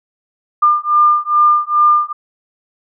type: beating tone pair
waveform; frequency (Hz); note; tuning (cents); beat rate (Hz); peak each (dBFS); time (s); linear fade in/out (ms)
sine; 1200 / 1202.4; D6 / D6; +37 / +40; 2.4; -12; 0.62-2.13; 10
effects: none